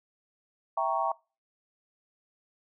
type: chord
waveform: sine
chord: E diminished seventh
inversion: none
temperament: equal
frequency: 659.3 / 784 / 932.3 / 1108.7 Hz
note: E5 / G5 / Bb5 / Db6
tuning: 0 / 0 / 0 / 0 cents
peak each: -31 dBFS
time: 0.77-1.12 s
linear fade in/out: 5 ms
effects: noise-tail reverb RT60 0.3 s tail -23 dB re dry